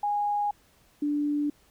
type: tone pair in turn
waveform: sine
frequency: 824 / 293 Hz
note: G#5 / D4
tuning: -14 / -4 cents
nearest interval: octave + tritone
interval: 1790 cents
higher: first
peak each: -24 dBFS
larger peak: neither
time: 0.03-0.51 / 1.02-1.5 s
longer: neither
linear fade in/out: 5 ms
effects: pink hiss -62 dBFS RMS until 1.7 s